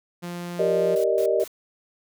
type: tone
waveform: sawtooth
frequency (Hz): 174.61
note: F3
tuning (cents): 0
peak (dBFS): -27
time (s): 0.22-0.96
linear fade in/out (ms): 20
type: chord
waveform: sine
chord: Eb major seventh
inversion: first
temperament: just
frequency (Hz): 388.9 / 466.7 / 583.4 / 622.3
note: G4 / Bb4 / D5 / Eb5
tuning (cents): -14 / +2 / -12 / 0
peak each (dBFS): -24 / -24 / -27 / -23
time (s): 0.59-1.44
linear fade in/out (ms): 5
type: noise bursts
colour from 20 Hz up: white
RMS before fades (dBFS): -41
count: 3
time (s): 0.96-1.477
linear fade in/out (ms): 0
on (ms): 79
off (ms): 140
effects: none